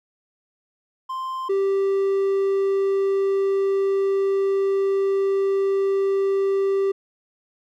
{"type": "tone pair in turn", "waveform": "triangle", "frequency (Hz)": [1045, 391.4], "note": ["C6", "G4"], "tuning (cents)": [-2, -3], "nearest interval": "octave + perfect fourth", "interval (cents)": 1701, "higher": "first", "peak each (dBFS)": [-24, -16], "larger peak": "second", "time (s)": [[1.09, 1.49], [1.49, 6.92]], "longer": "second", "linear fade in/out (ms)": 10, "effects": []}